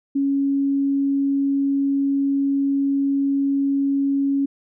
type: tone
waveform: sine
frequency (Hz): 277.2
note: C#4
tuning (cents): 0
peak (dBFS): -17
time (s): 0.15-4.46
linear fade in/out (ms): 10
effects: none